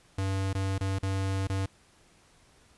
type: tone with dropouts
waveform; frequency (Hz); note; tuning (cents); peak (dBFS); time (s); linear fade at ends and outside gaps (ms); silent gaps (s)
square; 96.5; G2; -27; -28; 0.18-1.66; 5; 0.531-0.549 / 0.782-0.808 / 0.987-1.029 / 1.472-1.497
effects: pink hiss -61 dBFS RMS until 2.77 s + resampled to 24000 Hz